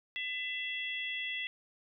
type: harmonic tone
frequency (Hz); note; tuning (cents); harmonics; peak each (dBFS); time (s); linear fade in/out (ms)
670; E5; +28; 3 / 4 / 5; -38 / -39 / -40; 0.16-1.47; 0
effects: none